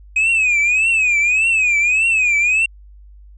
triangle tone with vibrato, 2512 Hz, D#7, 16 cents sharp, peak -11 dBFS, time 0.16-2.66 s, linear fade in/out 5 ms, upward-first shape triangle, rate 1.7 Hz, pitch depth 160 cents each way, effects added 50 Hz sine -39 dBFS peak until 3.37 s + resampled to 22050 Hz

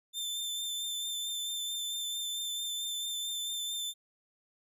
sawtooth tone with vibrato, 3559 Hz, A7, 19 cents sharp, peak -31 dBFS, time 0.13-3.94 s, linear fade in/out 50 ms, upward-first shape sine, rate 4.5 Hz, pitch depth 17 cents each way, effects none

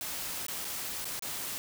white noise with dropouts, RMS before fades -37 dBFS, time 0.01-1.58 s, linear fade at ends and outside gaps 0 ms, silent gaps 0.466-0.483 / 0.646-0.651 / 1.045-1.054 / 1.194-1.223 s, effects none

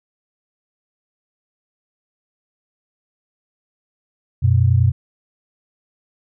sine tone pair together, 92.5 / 122.71 Hz, F#2 / B2, 0 / -11 cents, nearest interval perfect fourth, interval 489 cents, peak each -14 dBFS, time 4.42-4.92 s, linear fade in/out 20 ms, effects none

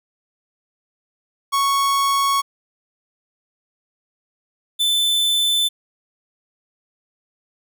45% pulse tone pair in turn, 1108 / 3522 Hz, C#6 / A7, -1 / +1 cents, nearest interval octave + minor sixth, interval 2002 cents, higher second, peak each -16 dBFS, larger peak neither, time 1.52-2.42 / 4.79-5.69 s, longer neither, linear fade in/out 20 ms, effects none

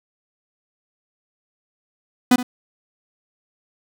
45% pulse tone with echo, 248.9 Hz, B3, 14 cents sharp, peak -10 dBFS, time 2.31-2.36 s, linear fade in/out 5 ms, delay 70 ms, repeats 1, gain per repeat -14 dB, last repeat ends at 2.43 s, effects none

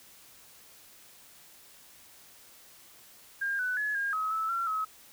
sine tone with pitch steps, 1608 / 1495 / 1699 / 1619 / 1276 / 1307 / 1363 / 1282 Hz, G6 / F#6 / G#6 / G#6 / D#6 / E6 / F6 / E6, +44 / +17 / +39 / -45 / +43 / -15 / -43 / -49 cents, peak -28 dBFS, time 3.41-4.85 s, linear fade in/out 10 ms, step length 180 ms, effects white hiss -55 dBFS RMS until 5.12 s

